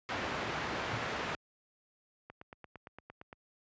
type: low-pass noise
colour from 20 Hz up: white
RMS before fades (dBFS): -37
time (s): 0.09-1.35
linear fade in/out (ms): 0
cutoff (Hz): 1800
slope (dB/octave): 12
type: tone with exponential decay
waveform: triangle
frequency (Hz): 115.9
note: A#2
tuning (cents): -10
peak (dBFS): -31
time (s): 0.93-1.16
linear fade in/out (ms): 0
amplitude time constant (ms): 48
type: click train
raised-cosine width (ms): 0.5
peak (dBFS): -32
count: 10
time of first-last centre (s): 2.3-3.329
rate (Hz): 8.75
effects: high-pass 60 Hz 12 dB/octave + resampled to 16000 Hz